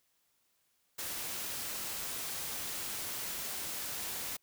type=noise; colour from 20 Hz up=white; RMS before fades=-39 dBFS; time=0.98-4.37 s; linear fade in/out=10 ms; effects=white hiss -75 dBFS RMS until 4.42 s